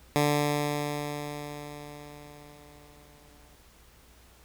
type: tone with exponential decay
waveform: 10% pulse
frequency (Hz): 146.83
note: D3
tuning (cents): 0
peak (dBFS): -13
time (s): 0.16-3.57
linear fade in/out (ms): 0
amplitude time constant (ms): 740
effects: added 60 Hz sine -58 dBFS peak until 4.44 s + pink hiss -58 dBFS RMS until 4.44 s